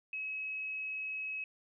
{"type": "tone", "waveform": "sine", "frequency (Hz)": 2563, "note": "E7", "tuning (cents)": -49, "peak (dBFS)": -36, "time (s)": [0.13, 1.44], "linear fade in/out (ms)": 2, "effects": []}